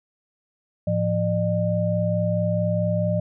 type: tone cluster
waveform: sine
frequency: 108.5 / 173.1 / 603 Hz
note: A2 / F3 / D5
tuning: -24 / -15 / +46 cents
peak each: -24 dBFS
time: 0.87-3.2 s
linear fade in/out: 5 ms
effects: none